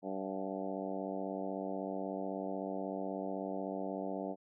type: harmonic tone with a mistuned harmonic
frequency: 96.2 Hz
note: G2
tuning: 32 cents flat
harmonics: 2 / 3 / 4 / 5 / 6 / 7 / 8 / 9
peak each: -43 / -42 / -45 / -45 / -44 / -44 / -48 / -51 dBFS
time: 0.02-4.36 s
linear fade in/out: 50 ms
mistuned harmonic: 8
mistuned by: -52 cents
effects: none